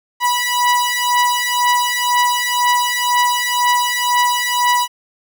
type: beating tone pair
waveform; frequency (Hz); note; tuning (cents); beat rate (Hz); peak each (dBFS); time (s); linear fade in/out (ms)
sawtooth; 978 / 980; B5 / B5; -17 / -14; 2; -13; 0.2-4.88; 50
effects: none